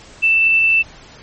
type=tone; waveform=sine; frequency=2660 Hz; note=E7; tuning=15 cents sharp; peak=-10 dBFS; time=0.22-0.83 s; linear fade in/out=20 ms; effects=pink hiss -41 dBFS RMS until 1.22 s + MP3 32 kbps